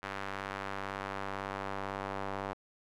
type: tone with band-pass filter sweep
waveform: square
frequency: 49 Hz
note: G1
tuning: in tune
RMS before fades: -39 dBFS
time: 0.02-2.54 s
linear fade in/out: 20 ms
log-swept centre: 1500 to 900 Hz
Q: 1.1
effects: none